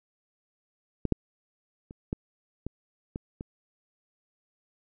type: clicks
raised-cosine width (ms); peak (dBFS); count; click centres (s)
3; -14 / -9 / -30 / -16 / -20 / -20 / -23; 7; 1.053 / 1.123 / 1.909 / 2.129 / 2.666 / 3.159 / 3.409
effects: none